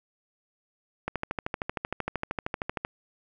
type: click train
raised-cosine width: 0.5 ms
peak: -14 dBFS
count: 24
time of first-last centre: 1.08-2.849 s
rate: 13 Hz
effects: none